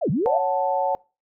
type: linear two-way sweep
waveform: sine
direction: down then up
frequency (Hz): 765 to 123.47 to 765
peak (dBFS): -19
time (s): 0.01-0.4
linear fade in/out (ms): 20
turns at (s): 0.1
type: chord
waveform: sine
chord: F# minor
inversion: second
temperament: equal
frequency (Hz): 554.4 / 740 / 880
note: C#5 / F#5 / A5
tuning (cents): 0 / 0 / 0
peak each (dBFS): -24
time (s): 0.26-0.95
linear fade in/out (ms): 0
effects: noise-tail reverb RT60 0.3 s tail -23 dB re dry